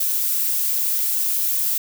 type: noise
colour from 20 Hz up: violet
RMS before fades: -21 dBFS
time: 0-1.78 s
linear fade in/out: 5 ms
effects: none